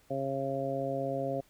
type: harmonic tone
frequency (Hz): 136.1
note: C#3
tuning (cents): -31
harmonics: 1 / 2 / 3 / 4 / 5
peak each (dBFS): -39 / -38 / -39 / -34 / -36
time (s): 0.1-1.41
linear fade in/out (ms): 10
effects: pink hiss -64 dBFS RMS until 1.49 s